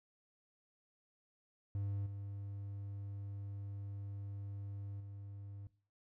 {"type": "tone with level steps", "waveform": "triangle", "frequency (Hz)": 100, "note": "G2", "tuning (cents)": 35, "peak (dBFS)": [-34, -40, -44], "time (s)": [1.75, 5.67], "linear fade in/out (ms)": 0, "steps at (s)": [2.06, 5], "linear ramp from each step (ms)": 5, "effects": ["noise-tail reverb RT60 0.4 s tail -19 dB re dry"]}